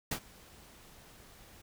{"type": "noise with ADSR envelope", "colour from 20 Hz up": "pink", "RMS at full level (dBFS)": -32, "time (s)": [0.11, 1.62], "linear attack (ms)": 6, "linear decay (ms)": 75, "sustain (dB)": -24, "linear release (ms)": 11, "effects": []}